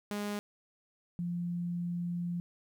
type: tone pair in turn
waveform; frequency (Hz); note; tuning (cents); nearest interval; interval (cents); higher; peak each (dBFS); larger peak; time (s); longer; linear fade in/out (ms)
sawtooth / sine; 206.1 / 173.96; G#3 / F3; -13 / -6; minor third; 293; first; -30 / -32; first; 0.11-0.39 / 1.19-2.4; second; 0
effects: 12-bit